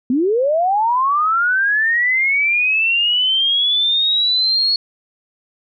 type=linear sweep; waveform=sine; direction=up; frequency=236 to 4370 Hz; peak=-13 dBFS; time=0.1-4.76 s; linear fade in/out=2 ms; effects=none